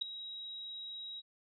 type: tone with ADSR envelope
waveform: sine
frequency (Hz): 3831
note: A#7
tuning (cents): +47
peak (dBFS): -27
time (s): 0.01-1.22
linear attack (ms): 11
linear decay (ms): 4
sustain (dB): -15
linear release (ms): 35
effects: none